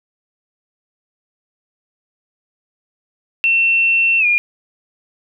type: tone with pitch glide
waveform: sine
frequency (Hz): 2700 to 2419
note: E7 to D#7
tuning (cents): +41 to -49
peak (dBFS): -11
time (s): 3.44-4.38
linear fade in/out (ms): 0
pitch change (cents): -190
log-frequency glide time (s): 4.19-4.26
effects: none